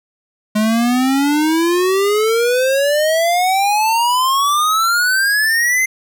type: exponential sweep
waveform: square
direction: up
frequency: 210 to 2087 Hz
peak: -13 dBFS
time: 0.55-5.86 s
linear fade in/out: 10 ms
effects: none